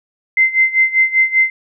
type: tone with tremolo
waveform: sine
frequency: 2074 Hz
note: C7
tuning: 16 cents flat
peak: -7 dBFS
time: 0.37-1.5 s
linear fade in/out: 2 ms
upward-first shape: sine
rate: 5.1 Hz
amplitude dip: 85%
effects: none